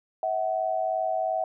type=tone pair together; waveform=sine; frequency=647.2 / 750 Hz; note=E5 / F#5; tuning=-32 / +23 cents; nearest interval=minor third; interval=255 cents; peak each=-27 dBFS; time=0.23-1.44 s; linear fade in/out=2 ms; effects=none